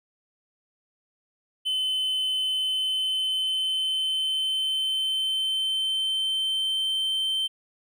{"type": "tone with pitch glide", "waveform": "triangle", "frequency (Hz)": [3047, 3106], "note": ["G7", "G7"], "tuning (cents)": [-50, -17], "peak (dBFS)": -22, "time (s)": [1.65, 7.48], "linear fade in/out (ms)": 20, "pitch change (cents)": 33, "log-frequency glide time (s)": [2.37, 6.87], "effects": []}